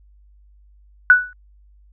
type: tone with exponential decay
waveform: sine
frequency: 1480 Hz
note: F#6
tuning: in tune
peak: -3 dBFS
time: 1.1-1.33 s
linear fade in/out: 1 ms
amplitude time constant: 50 ms
effects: added 50 Hz sine -48 dBFS peak until 1.92 s